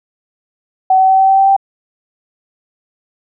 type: tone with pitch steps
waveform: sine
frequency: 756 / 760.4 / 764.8 / 769.2 / 773.7 / 778.2 / 782.7 Hz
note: F#5 / F#5 / G5 / G5 / G5 / G5 / G5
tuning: +37 / +47 / -43 / -33 / -23 / -13 / -3 cents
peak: -6 dBFS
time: 0.9-1.565 s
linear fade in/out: 5 ms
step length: 95 ms
effects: none